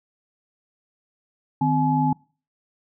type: tone cluster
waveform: sine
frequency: 154.4 / 257.3 / 850 Hz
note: D#3 / C4 / G#5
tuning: -13 / -29 / +40 cents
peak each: -22 dBFS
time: 1.61-2.13 s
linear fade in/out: 5 ms
effects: noise-tail reverb RT60 0.4 s tail -25 dB re dry